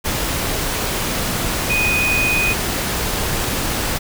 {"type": "tone in noise", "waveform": "sine", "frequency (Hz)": 2489, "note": "D#7", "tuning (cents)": 0, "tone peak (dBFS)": -16, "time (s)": [1.69, 2.54], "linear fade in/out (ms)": 20, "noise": "pink", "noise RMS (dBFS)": -21, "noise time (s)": [0.04, 3.99], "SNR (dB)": 2, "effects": []}